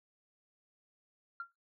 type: tone with exponential decay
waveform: sine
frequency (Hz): 1381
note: F6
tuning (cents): -20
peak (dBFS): -34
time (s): 1.4-1.52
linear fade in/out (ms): 2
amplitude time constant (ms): 26
effects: noise-tail reverb RT60 0.2 s tail -17 dB re dry + tanh soft clip ceiling -32 dBFS